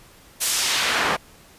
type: noise with band-pass filter sweep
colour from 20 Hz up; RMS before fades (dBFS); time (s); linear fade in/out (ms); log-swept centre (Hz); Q
pink; -22; 0.4-1.17; 20; 10000 to 1000; 0.83
effects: pink hiss -50 dBFS RMS until 1.58 s + resampled to 32000 Hz